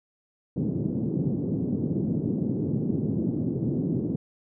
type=band-pass noise; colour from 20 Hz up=pink; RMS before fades=-27 dBFS; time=0.56-4.16 s; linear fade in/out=5 ms; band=130 to 340 Hz; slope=24 dB/octave; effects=none